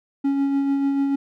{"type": "tone with tremolo", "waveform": "triangle", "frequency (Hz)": 277.2, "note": "C#4", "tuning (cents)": 0, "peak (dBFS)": -15, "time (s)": [0.24, 1.16], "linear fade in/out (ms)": 10, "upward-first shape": "sine", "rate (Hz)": 6.8, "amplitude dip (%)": 30, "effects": []}